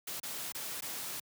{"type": "noise with dropouts", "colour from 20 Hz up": "white", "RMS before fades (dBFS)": -40, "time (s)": [0.07, 1.2], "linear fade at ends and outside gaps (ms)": 5, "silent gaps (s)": [[0.2, 0.231], [0.522, 0.547], [0.808, 0.821]], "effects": ["high-pass 100 Hz 12 dB/octave"]}